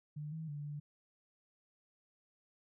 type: tone with pitch steps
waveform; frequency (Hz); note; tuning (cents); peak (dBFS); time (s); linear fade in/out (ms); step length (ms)
sine; 149.5 / 159.8 / 146.1 / 147; D3 / D#3 / D3 / D3; +31 / +47 / -9 / +2; -40; 0.16-0.8; 10; 160
effects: none